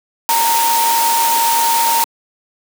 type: tone in noise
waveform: sine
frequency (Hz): 923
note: A#5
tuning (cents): -17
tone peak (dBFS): -13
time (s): 0.29-2.04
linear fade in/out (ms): 0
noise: white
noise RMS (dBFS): -18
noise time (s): 0.29-2.04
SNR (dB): +2
effects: high-pass 300 Hz 12 dB/octave